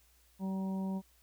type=harmonic tone with a mistuned harmonic; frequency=191.4 Hz; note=G3; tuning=41 cents flat; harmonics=1 / 2 / 3 / 4 / 5; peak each=-33 / -48 / -49 / -52 / -49 dBFS; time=0.39-1.02 s; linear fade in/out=50 ms; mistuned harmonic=5; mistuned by=-22 cents; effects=added 60 Hz sine -67 dBFS peak until 1.22 s + white hiss -68 dBFS RMS until 1.22 s